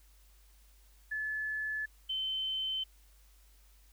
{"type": "tone pair in turn", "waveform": "sine", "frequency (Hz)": [1726, 3075], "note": ["A6", "G7"], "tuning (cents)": [-34, -34], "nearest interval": "minor seventh", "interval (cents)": 1000, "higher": "second", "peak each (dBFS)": [-33, -32], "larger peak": "second", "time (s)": [[1.11, 1.86], [2.09, 2.84]], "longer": "neither", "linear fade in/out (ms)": 10, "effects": ["added 50 Hz sine -59 dBFS peak until 3.92 s", "white hiss -67 dBFS RMS until 3.92 s"]}